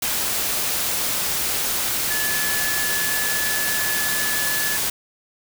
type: tone in noise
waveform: sine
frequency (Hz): 1721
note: A6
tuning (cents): -39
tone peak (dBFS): -25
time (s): 2.1-4.77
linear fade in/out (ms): 5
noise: white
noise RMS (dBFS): -23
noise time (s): 0.02-4.9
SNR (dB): -5
effects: none